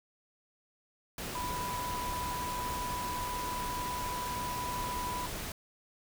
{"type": "tone in noise", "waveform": "sine", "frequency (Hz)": 988, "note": "B5", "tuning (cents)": 0, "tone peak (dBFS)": -35, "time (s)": [1.35, 5.26], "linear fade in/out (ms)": 2, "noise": "pink", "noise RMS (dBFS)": -39, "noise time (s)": [1.18, 5.52], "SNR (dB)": 1, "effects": []}